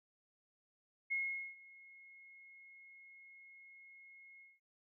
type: tone with ADSR envelope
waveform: sine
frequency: 2163 Hz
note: C#7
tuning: 43 cents flat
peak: -33 dBFS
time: 1.1-4.6 s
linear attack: 21 ms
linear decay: 430 ms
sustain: -23 dB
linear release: 190 ms
effects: none